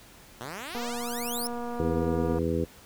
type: exponential sweep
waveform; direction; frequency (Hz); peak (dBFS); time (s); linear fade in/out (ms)
5% pulse; up; 113.4 to 5490; -25; 0.41-1.47; 0
type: click train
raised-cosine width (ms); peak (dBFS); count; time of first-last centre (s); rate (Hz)
1; -23; 392; 0.75-2.386; 239
type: harmonic tone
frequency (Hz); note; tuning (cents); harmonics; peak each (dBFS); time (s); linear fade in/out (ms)
82.7; E2; +6; 1 / 2 / 3 / 4 / 5 / 6; -32 / -32 / -32 / -32 / -32 / -32; 1.79-2.65; 10
effects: pink hiss -52 dBFS RMS until 2.85 s